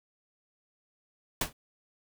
pink noise with exponential decay, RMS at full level -23 dBFS, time 1.41-1.53 s, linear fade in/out 5 ms, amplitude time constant 25 ms, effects none

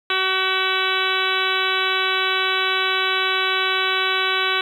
harmonic tone with a mistuned harmonic, 377.7 Hz, F#4, 36 cents sharp, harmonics 1 / 2 / 3 / 4 / 5 / 6 / 7 / 8 / 9 / 10, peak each -28 / -32 / -25 / -24 / -32 / -27 / -28 / -28 / -28 / -27 dBFS, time 0.1-4.61 s, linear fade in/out 2 ms, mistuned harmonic 10, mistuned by +51 cents, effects 8-bit

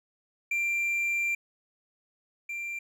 triangle tone pair in turn, 2368 / 2368 Hz, D7 / D7, +14 / +14 cents, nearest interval unison, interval 0 cents, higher neither, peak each -24 / -31 dBFS, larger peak first, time 0.51-1.35 / 2.49-2.79 s, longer first, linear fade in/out 5 ms, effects none

